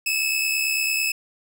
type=tone pair together; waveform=sawtooth; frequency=2546 / 2615 Hz; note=D#7 / E7; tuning=+39 / -15 cents; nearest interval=unison; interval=46 cents; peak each=-23 / -19 dBFS; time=0.06-1.12 s; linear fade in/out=5 ms; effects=none